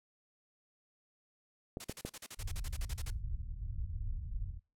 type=clicks; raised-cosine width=2 ms; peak=-25 dBFS; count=3; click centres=1.771 / 1.896 / 2.05 s
type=noise bursts; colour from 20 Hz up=white; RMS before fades=-45 dBFS; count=16; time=1.8-3.104 s; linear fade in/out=5 ms; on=44 ms; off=40 ms
type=low-pass noise; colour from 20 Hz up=pink; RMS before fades=-39 dBFS; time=2.37-4.6 s; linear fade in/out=50 ms; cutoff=100 Hz; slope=24 dB/octave
effects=noise-tail reverb RT60 0.3 s tail -25 dB re dry + low-pass 11000 Hz 12 dB/octave